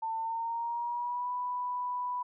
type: tone with pitch glide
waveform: sine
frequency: 896 to 988.4 Hz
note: A5 to B5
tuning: +31 to +1 cents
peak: -31 dBFS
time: 0.02-2.23 s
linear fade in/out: 10 ms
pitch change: +170 cents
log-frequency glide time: 0.15-1.3 s
effects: none